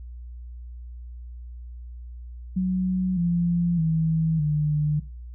sine tone with pitch steps, 185 / 172.61 / 161.05 / 150.27 Hz, F#3 / F3 / E3 / D3, 0 / -20 / -40 / +40 cents, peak -20 dBFS, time 2.56-5 s, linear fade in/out 10 ms, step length 610 ms, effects noise-tail reverb RT60 0.4 s tail -18 dB re dry + added 60 Hz sine -36 dBFS peak until 5.34 s

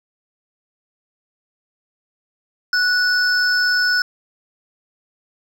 triangle tone pair together, 1475 / 5256 Hz, F#6 / E8, -6 / -6 cents, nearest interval octave + minor seventh, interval 2200 cents, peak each -14 / -19 dBFS, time 2.73-4.02 s, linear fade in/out 2 ms, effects none

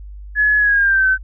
sine tone with pitch glide, 1698 to 1530.3 Hz, G#6 to G6, +38 to -42 cents, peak -11 dBFS, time 0.35-1.18 s, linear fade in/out 50 ms, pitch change -180 cents, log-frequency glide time 0.58-1.07 s, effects added 50 Hz sine -31 dBFS peak until 1.23 s

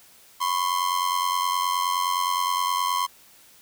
45% pulse ring-modulated tone, 1046.5 Hz, C6, in tune, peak -19 dBFS, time 0.4-3.07 s, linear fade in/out 20 ms, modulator 44.8 Hz, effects white hiss -53 dBFS RMS until 3.61 s

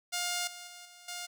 5% pulse tone with level steps, 708 Hz, F5, 23 cents sharp, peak -20 / -33 / -36 / -41 / -27 dBFS, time 0.12-1.27 s, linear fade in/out 20 ms, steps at 0.47 / 0.67 / 0.85 / 1.08 s, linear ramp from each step 5 ms, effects none

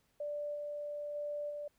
sine tone with level steps, 587.3 Hz, D5, in tune, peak -36 / -38 / -36 / -39 dBFS, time 0.2-1.68 s, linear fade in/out 5 ms, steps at 0.54 / 1.14 / 1.49 s, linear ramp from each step 20 ms, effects pink hiss -75 dBFS RMS until 1.78 s

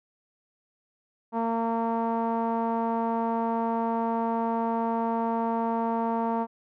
sawtooth tone with low-pass filter, 228.8 Hz, A#3, 32 cents flat, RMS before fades -27 dBFS, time 1.32-6.47 s, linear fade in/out 50 ms, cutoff 920 Hz, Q 3.9, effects none

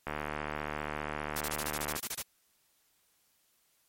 click train, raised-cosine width 0.5 ms, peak -19 dBFS, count 143, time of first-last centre 0.07-1.963 s, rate 75 Hz
white noise bursts, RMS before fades -36 dBFS, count 12, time 1.36-2.222 s, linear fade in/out 5 ms, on 48 ms, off 26 ms
effects white hiss -71 dBFS RMS until 3.88 s + MP3 64 kbps

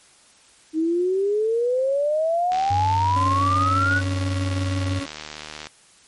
sine exponential sweep, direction up, 311.1 to 1500 Hz, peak -18 dBFS, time 0.73-4.02 s, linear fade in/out 50 ms
click train, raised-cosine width 0.2 ms, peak -16 dBFS, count 241, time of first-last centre 2.52-5.67 s, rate 76.2 Hz
triangle tone, 94.8 Hz, F#2, 43 cents sharp, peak -20 dBFS, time 2.7-5 s, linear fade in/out 10 ms
35% pulse tone with tremolo, 278.3 Hz, C#4, 7 cents sharp, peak -24 dBFS, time 3.16-5.06 s, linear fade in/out 5 ms, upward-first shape square, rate 20 Hz, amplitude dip 45%
effects white hiss -53 dBFS RMS until 6.07 s + MP3 48 kbps

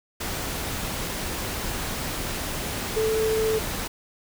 sine tone in noise, 439.5 Hz, A4, 2 cents flat, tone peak -21 dBFS, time 2.96-3.59 s, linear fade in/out 10 ms, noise pink, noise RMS -30 dBFS, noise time 0.2-3.88 s, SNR +6 dB, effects none

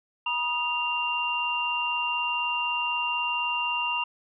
sine tone cluster, 963 / 1238 / 2782 Hz, B5 / D#6 / F7, -44 / -9 / -7 cents, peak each -29 / -36 / -27 dBFS, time 0.26-4.04 s, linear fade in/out 5 ms, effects none

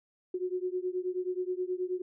sine beating tone pair, 361.3 / 370.7 Hz, F#4 / F#4, -41 / +3 cents, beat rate 9.4 Hz, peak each -33 / -34 dBFS, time 0.34-2.02 s, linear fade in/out 5 ms, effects none

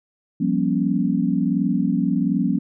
sine chord, G half-diminished seventh, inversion third, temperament equal with one note detuned, 174.61 / 196 / 238.7 / 277.2 Hz, F3 / G3 / Bb3 / Db4, 0 / 0 / +41 / 0 cents, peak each -23 dBFS, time 0.4-2.59 s, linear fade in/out 10 ms, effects none

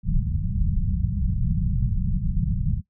pink low-pass noise, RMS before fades -23 dBFS, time 0.03-2.82 s, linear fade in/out 50 ms, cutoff 200 Hz, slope 96 dB/octave, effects noise-tail reverb RT60 0.1 s tail -17 dB re dry

